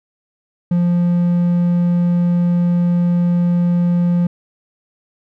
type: tone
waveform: triangle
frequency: 174.61 Hz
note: F3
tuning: in tune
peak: -10 dBFS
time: 0.71-4.27 s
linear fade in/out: 5 ms
effects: none